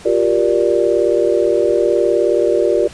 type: chord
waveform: sine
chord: G minor seventh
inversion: third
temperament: just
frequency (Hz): 352.8 / 392 / 470.4 / 588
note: F4 / G4 / Bb4 / D5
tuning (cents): +18 / 0 / +16 / +2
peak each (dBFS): -17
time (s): 0.05-2.88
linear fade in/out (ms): 10
effects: pink hiss -38 dBFS RMS until 2.93 s + resampled to 22050 Hz